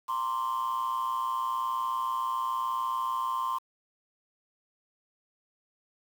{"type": "tone with amplitude modulation", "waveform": "sine", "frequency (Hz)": 1046.5, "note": "C6", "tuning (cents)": 0, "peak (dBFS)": -22, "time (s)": [0.08, 3.59], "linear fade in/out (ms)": 20, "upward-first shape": "sine", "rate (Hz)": 120, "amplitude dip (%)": 90, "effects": ["tanh soft clip ceiling -23 dBFS", "8-bit"]}